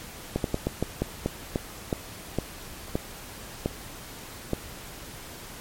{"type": "slowing click train", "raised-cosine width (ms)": 2, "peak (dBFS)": -11, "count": 13, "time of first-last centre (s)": [0.36, 4.533], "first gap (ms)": 82, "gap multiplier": 1.24, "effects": ["pink hiss -42 dBFS RMS until 5.6 s", "MP3 64 kbps"]}